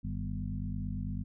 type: harmonic tone with a mistuned harmonic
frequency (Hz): 49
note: G1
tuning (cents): 0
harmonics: 1 / 2 / 3 / 4 / 5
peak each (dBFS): -38 / -38 / -41 / -40 / -43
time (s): 0.03-1.24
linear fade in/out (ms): 20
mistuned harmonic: 3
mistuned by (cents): +80
effects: none